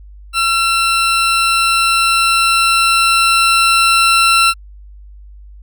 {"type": "tone with level ramp", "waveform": "20% pulse", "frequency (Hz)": 1350, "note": "E6", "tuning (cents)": 41, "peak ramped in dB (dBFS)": [-7, -3], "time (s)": [0.33, 4.54], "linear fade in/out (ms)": 50, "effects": ["added 50 Hz sine -34 dBFS peak until 5.62 s"]}